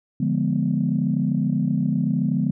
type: chord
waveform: sine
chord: D diminished seventh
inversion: none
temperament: equal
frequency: 146.83 / 174.61 / 207.7 / 246.9 Hz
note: D3 / F3 / Ab3 / Cb4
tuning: 0 / 0 / 0 / 0 cents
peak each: -24 dBFS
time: 0.2-2.51 s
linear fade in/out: 5 ms
effects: tanh soft clip ceiling -9 dBFS